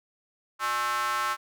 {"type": "tone with high-pass filter", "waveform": "square", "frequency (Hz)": 120, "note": "B2", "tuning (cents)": -49, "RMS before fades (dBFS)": -28, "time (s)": [0.59, 1.37], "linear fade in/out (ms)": 50, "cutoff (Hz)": 1200, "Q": 4.9, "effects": []}